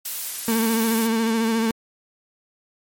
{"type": "noise", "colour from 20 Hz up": "blue", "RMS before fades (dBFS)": -28, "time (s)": [0.05, 1.07], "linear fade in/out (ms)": 5}
{"type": "tone with vibrato", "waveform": "35% pulse", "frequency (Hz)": 225.7, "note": "A3", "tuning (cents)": 44, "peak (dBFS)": -17, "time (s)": [0.48, 1.71], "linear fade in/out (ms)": 2, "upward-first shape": "sine", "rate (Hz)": 14, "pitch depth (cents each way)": 37}
{"effects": ["MP3 64 kbps"]}